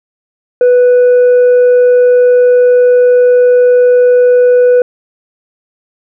triangle tone with tanh clipping, 493.9 Hz, B4, in tune, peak -4 dBFS, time 0.61-4.82 s, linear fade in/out 2 ms, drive 7 dB, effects none

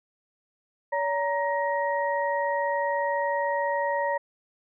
sine tone cluster, 569 / 935 / 1887 Hz, C#5 / A#5 / A#6, +45 / +5 / +21 cents, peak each -27 / -27 / -32 dBFS, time 0.92-4.18 s, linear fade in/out 10 ms, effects none

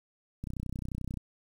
click train, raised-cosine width 5 ms, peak -24 dBFS, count 24, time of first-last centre 0.44-1.172 s, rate 31.4 Hz, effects 9-bit

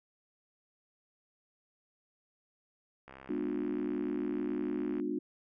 click train, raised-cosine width 0.5 ms, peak -34 dBFS, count 129, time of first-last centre 3.08-4.999 s, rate 66.7 Hz
sine chord, G# diminished seventh, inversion none, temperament just, 207.7 / 249.2 / 299 / 358.8 Hz, G#3 / B3 / D4 / F4, 0 / +16 / +31 / +47 cents, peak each -41 / -38 / -35 / -37 dBFS, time 3.29-5.19 s, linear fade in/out 5 ms
effects none

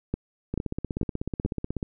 two click trains, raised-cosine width 3 ms, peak -13 / -16 dBFS, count 4 / 22, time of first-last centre 0.14-1.45 / 0.54-1.828 s, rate 2.29 / 16.3 Hz, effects none

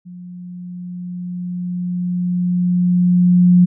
sine tone with level ramp, 178.4 Hz, F3, 37 cents sharp, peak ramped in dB -32 to -6 dBFS, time 0.05-3.66 s, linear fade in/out 20 ms, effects none

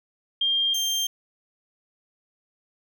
sine / 30% pulse tone pair in turn, 3201 / 3175 Hz, G7 / G7, +36 / +21 cents, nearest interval unison, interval 15 cents, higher first, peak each -20 dBFS, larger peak neither, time 0.41-0.74 / 0.74-1.07 s, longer neither, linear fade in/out 5 ms, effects none

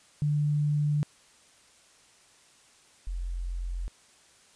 sine tone pair in turn, 147.9 / 43.97 Hz, D3 / F1, +13 / +13 cents, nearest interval octave + major sixth, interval 2100 cents, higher first, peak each -23 / -30 dBFS, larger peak first, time 0.22-1.03 / 3.07-3.88 s, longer neither, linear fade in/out 0 ms, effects white hiss -59 dBFS RMS until 4.55 s + resampled to 22050 Hz

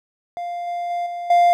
triangle tone with level steps, 698.5 Hz, F5, in tune, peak -23 / -21 / -19 / -24 / -9 dBFS, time 0.37-1.53 s, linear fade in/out 0 ms, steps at 0.67 / 0.9 / 1.06 / 1.3 s, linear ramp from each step 5 ms, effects none

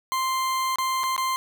40% pulse tone with dropouts, 1046.5 Hz, C6, in tune, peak -22 dBFS, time 0.12-1.36 s, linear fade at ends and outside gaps 0 ms, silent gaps 0.758-0.785 / 1.034-1.038 / 1.164-1.179 s, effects none

